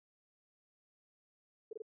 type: tone bursts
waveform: sine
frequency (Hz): 437.4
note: A4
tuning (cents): -10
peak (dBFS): -40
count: 3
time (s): 1.71-1.821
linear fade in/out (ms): 5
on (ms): 21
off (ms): 24
effects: none